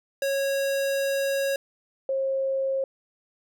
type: tone pair in turn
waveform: square / sine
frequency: 550 / 537.1 Hz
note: C#5 / C5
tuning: -14 / +45 cents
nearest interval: unison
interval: 41 cents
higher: first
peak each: -24 / -23 dBFS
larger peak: second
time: 0.22-1.56 / 2.09-2.84 s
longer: first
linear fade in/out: 2 ms
effects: none